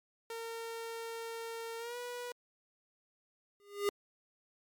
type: tone with pitch glide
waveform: sawtooth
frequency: 457.8 to 487.8 Hz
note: A#4 to B4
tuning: -31 to -21 cents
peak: -36 dBFS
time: 0.3-2.32 s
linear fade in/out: 2 ms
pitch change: +110 cents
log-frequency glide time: 1.78-1.97 s
type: tone with exponential growth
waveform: square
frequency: 406.3 Hz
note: G#4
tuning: 38 cents flat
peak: -27 dBFS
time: 3.6-3.89 s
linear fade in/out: 0 ms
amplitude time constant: 63 ms
effects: MP3 96 kbps